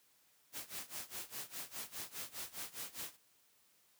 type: noise with tremolo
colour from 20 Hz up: white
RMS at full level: -43 dBFS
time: 0.52-3.17 s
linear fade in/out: 50 ms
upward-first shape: sine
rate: 4.9 Hz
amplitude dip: 90%
effects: white hiss -71 dBFS RMS until 3.99 s + high-pass 80 Hz 12 dB/octave